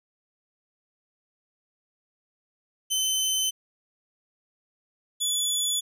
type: tone pair in turn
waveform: 20% pulse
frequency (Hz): 3061 / 3436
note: G7 / A7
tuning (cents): -42 / -42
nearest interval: major second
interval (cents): 200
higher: second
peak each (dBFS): -18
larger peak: neither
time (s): 2.9-3.51 / 5.2-5.81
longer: neither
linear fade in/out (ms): 20
effects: none